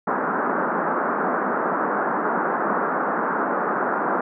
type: band-pass noise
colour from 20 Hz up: white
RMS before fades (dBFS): -23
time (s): 0.07-4.21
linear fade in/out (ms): 5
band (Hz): 180 to 1500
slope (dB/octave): 48
effects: none